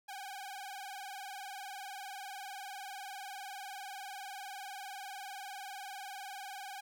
sawtooth tone with vibrato, 784 Hz, G5, in tune, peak -39 dBFS, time 0.08-6.81 s, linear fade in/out 10 ms, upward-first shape sine, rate 20 Hz, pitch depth 99 cents each way, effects none

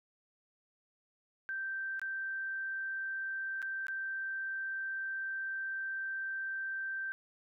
sine tone with dropouts, 1564 Hz, G6, 4 cents flat, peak -35 dBFS, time 1.49-7.12 s, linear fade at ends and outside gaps 0 ms, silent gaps 1.995-2.016 / 3.619-3.626 / 3.868-3.883 s, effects none

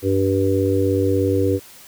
harmonic tone, 96.8 Hz, G2, 21 cents flat, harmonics 1 / 3 / 4 / 5, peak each -21 / -21 / -21 / -21 dBFS, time 0.02-1.6 s, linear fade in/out 50 ms, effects white hiss -44 dBFS RMS until 1.87 s

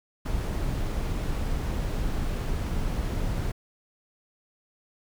brown noise, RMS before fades -28 dBFS, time 0.25-3.52 s, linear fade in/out 10 ms, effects none

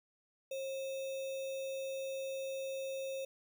sine tone with sample-and-hold, 537 Hz, C5, 45 cents sharp, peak -37 dBFS, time 0.51-3.25 s, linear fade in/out 5 ms, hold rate 3150 Hz, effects none

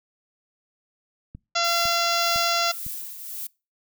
click train, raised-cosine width 5 ms, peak -26 dBFS, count 4, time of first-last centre 1.35-2.865 s, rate 1.98 Hz
harmonic tone, 684 Hz, F5, 36 cents flat, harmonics 1 / 2 / 3 / 4 / 5 / 6 / 7 / 8 / 9 / 10, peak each -27 / -25 / -32 / -30 / -31 / -31 / -29 / -33 / -36 / -35 dBFS, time 1.55-2.72 s, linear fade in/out 10 ms
violet noise with tremolo, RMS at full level -32 dBFS, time 1.64-3.47 s, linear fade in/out 5 ms, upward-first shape triangle, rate 1.8 Hz, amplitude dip 60%
effects noise-tail reverb RT60 0.3 s tail -25 dB re dry

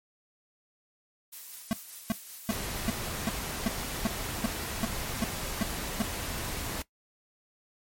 blue noise with tremolo, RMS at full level -42 dBFS, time 1.32-2.56 s, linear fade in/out 10 ms, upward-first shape sine, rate 5.2 Hz, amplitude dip 35%
square tone bursts, 222.8 Hz, A3, 22 cents sharp, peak -25 dBFS, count 12, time 1.71-6.02 s, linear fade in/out 0 ms, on 20 ms, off 370 ms
pink noise, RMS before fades -35 dBFS, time 2.5-6.82 s, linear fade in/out 2 ms
effects noise-tail reverb RT60 0.1 s tail -18 dB re dry + MP3 64 kbps

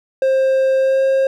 triangle tone with pitch glide, 530 to 535.5 Hz, C5 to C5, +22 to +40 cents, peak -10 dBFS, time 0.22-1.27 s, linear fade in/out 2 ms, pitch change +18 cents, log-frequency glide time 0.78-1.03 s, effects none

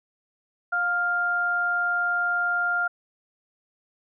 sine tone pair together, 709 / 1400 Hz, F5 / F6, +26 / +4 cents, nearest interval octave, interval 1178 cents, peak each -30 / -22 dBFS, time 0.72-2.88 s, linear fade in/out 10 ms, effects none

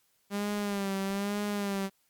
sawtooth tone with vibrato, 200.2 Hz, G3, 37 cents sharp, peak -26 dBFS, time 0.3-1.9 s, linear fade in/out 50 ms, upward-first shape sine, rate 1.1 Hz, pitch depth 54 cents each way, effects white hiss -71 dBFS RMS until 2.09 s + Opus 48 kbps

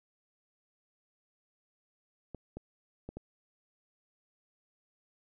clicks, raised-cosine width 2 ms, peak -28 dBFS, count 4, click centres 2.347 / 2.57 / 3.09 / 3.17 s, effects none

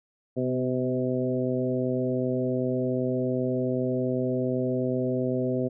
harmonic tone with a mistuned harmonic, 127.8 Hz, C3, 40 cents flat, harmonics 1 / 2 / 3 / 4 / 5, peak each -31 / -28 / -30 / -31 / -34 dBFS, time 0.36-5.69 s, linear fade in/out 20 ms, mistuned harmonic 2, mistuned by -18 cents, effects none

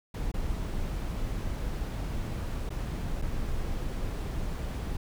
brown noise with dropouts, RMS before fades -32 dBFS, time 0.14-4.97 s, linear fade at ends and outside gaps 5 ms, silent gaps 0.317-0.339 / 2.693-2.703 / 3.217-3.221 s, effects none

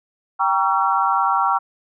sine chord, G diminished seventh, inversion none, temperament just, 784 / 940.8 / 1128.9 / 1354.7 Hz, G5 / Bb5 / Db6 / Fb6, 0 / +16 / +31 / +47 cents, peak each -21 dBFS, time 0.39-1.59 s, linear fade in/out 20 ms, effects none

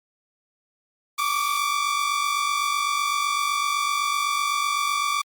sawtooth tone pair together, 1138 / 1185.9 Hz, C#6 / D6, +45 / +16 cents, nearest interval minor second, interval 71 cents, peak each -21 dBFS, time 1.18-5.22 s, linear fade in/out 10 ms, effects Opus 24 kbps

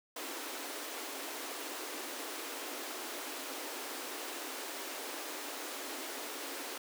pink high-pass noise, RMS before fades -42 dBFS, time 0.16-6.78 s, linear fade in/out 5 ms, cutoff 260 Hz, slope 96 dB/octave, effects none

